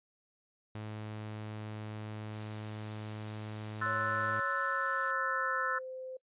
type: tone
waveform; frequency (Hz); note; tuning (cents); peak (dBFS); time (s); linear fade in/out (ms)
sawtooth; 107.2; A2; -45; -36; 0.75-4.4; 0
type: noise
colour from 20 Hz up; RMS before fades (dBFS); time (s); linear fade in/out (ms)
blue; -48; 2.33-5.11; 0
type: chord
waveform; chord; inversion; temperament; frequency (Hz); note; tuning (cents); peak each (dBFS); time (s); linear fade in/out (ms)
sine; F# half-diminished seventh; second; equal; 1046.5 / 1318.5 / 1480 / 1760; C6 / E6 / F#6 / A6; 0 / 0 / 0 / 0; -39 / -34 / -36 / -37; 3.81-5.79; 10
type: tone with pitch glide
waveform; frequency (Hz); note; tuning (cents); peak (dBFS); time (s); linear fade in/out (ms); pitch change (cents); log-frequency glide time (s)
sine; 554.4 to 517.3; C#5 to C5; 0 to -20; -40; 3.86-6.17; 5; -120; 4.5-5.85
effects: noise-tail reverb RT60 0.1 s tail -23 dB re dry + resampled to 8000 Hz